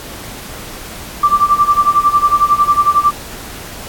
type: tone with tremolo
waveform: sine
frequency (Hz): 1174.7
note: D6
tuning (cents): 0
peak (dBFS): -5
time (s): 1.23-3.11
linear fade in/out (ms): 5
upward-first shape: sine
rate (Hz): 11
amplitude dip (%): 85
effects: pink hiss -30 dBFS RMS until 3.88 s + AAC 64 kbps